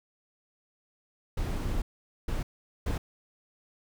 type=noise bursts at uneven times; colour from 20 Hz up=brown; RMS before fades=-30 dBFS; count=3; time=1.37-1.82 / 2.28-2.43 / 2.86-2.98 s; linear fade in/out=5 ms; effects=none